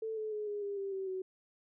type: tone with pitch steps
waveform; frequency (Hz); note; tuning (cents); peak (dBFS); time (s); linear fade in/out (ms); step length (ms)
sine; 442.9 / 432.5 / 422.4 / 412.5 / 402.9 / 393.4 / 384.2 / 375.2; A4 / A4 / G#4 / G#4 / G4 / G4 / G4 / F#4; +11 / -30 / +29 / -12 / +48 / +6 / -35 / +24; -35; 0.02-1.22; 5; 150
effects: none